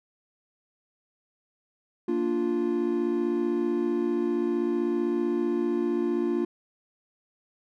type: chord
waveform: triangle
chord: Bb major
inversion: none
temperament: equal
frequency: 233.1 / 293.7 / 349.2 Hz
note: Bb3 / D4 / F4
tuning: 0 / 0 / 0 cents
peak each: -28 / -28 / -24 dBFS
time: 2.08-6.45 s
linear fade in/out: 5 ms
effects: none